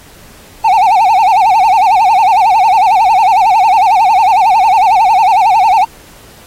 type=tone with vibrato; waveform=triangle; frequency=815 Hz; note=G#5; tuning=33 cents flat; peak=-3 dBFS; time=0.64-5.85 s; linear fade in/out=10 ms; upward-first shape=sine; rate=11 Hz; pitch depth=200 cents each way; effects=pink hiss -39 dBFS RMS until 6.46 s + AAC 48 kbps